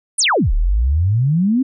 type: exponential two-way sweep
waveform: sine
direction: down then up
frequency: 10550 to 34.65 to 273.2 Hz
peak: -12 dBFS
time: 0.18-1.63 s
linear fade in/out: 10 ms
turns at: 0.53 s
effects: none